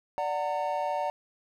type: chord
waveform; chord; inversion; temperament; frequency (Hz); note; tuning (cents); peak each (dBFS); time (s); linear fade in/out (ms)
triangle; D augmented; none; equal with one note detuned; 587.3 / 740 / 914.7; D5 / F#5 / A#5; 0 / 0 / -33; -30; 0.18-1.1; 0
effects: none